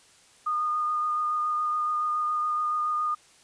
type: tone with vibrato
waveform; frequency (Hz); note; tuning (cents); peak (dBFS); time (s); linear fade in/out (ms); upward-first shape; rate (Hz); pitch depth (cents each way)
sine; 1224; D#6; -29; -24; 0.46-3.15; 10; sine; 7.1; 13
effects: white hiss -57 dBFS RMS until 3.43 s + resampled to 22050 Hz